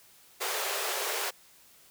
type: high-pass noise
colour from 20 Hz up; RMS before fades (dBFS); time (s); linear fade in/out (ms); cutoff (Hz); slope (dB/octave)
pink; -32; 0.4-1.31; 20; 380; 96
effects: white hiss -58 dBFS RMS until 1.9 s